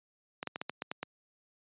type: clicks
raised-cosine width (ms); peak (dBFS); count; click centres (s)
0.3; -19; 8; 0.429 / 0.473 / 0.559 / 0.615 / 0.696 / 0.821 / 0.915 / 1.03
effects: high-pass 150 Hz 12 dB/octave + resampled to 8000 Hz

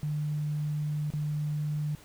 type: tone with dropouts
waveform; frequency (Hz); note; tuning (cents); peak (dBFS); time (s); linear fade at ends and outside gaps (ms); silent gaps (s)
sine; 150; D3; +37; -28; 0.03-1.95; 0; 1.103-1.137
effects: pink hiss -54 dBFS RMS until 2.04 s

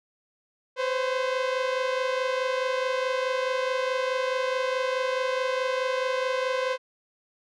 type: tone pair together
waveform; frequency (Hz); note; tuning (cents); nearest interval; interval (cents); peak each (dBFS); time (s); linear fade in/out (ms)
sawtooth; 510 / 534.7; C5 / C5; -44 / +37; minor second; 81; -22 / -26; 0.76-6.78; 50
effects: low-pass 4000 Hz 12 dB/octave

